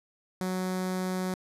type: tone with notch filter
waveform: sawtooth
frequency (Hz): 185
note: F#3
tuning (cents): 0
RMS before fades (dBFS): -31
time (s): 0.41-1.34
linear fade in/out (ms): 0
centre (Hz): 2800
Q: 1.9
effects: resampled to 32000 Hz